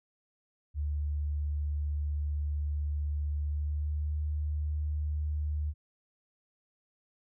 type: tone with pitch glide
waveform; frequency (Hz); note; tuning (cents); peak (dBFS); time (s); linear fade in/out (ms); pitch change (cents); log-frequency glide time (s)
sine; 73.7 to 75.16; D2 to D2; +7 to +41; -29; 0.74-5.74; 50; +34; 3.43-4.11
effects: none